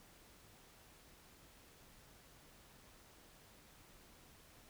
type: silence
effects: pink hiss -63 dBFS RMS until 4.69 s